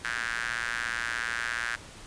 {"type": "tone with high-pass filter", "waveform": "square", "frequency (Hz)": 58.5, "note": "A#1", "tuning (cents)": 7, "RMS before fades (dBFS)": -32, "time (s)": [0.04, 1.76], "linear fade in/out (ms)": 5, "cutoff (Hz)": 1600, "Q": 5.2, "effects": ["pink hiss -47 dBFS RMS until 2.06 s", "resampled to 22050 Hz"]}